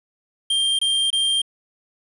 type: tone bursts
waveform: square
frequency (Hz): 3183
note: G7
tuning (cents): +26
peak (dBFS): -18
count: 3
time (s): 0.5-1.418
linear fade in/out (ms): 5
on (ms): 290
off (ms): 24
effects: resampled to 24000 Hz + 8-bit